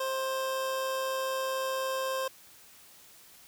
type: tone with amplitude modulation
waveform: 25% pulse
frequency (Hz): 527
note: C5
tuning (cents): +12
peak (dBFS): -25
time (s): 0-2.28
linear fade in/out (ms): 5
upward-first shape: sine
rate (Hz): 134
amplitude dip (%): 25
effects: white hiss -55 dBFS RMS until 3.47 s